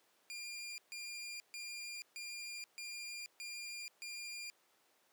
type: tone bursts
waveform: 20% pulse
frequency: 2402 Hz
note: D7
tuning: 38 cents sharp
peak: -39 dBFS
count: 7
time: 0.3-4.5 s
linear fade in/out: 0 ms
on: 480 ms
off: 140 ms
effects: pink hiss -72 dBFS RMS until 5.12 s + high-pass 400 Hz 12 dB/octave